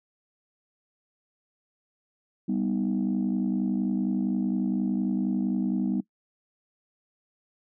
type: chord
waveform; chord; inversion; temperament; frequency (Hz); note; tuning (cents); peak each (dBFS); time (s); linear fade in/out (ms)
sine; G augmented; none; equal; 196 / 246.9 / 311.1; G3 / B3 / D#4; 0 / 0 / 0; -26 / -27 / -30; 2.48-6.01; 10
effects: noise-tail reverb RT60 0.1 s tail -21 dB re dry + tanh soft clip ceiling -18 dBFS